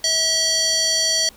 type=tone with band-pass filter; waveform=square; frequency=646 Hz; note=E5; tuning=35 cents flat; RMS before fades=-19 dBFS; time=0.04-1.29 s; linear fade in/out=2 ms; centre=5100 Hz; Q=4.6; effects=pink hiss -48 dBFS RMS until 1.36 s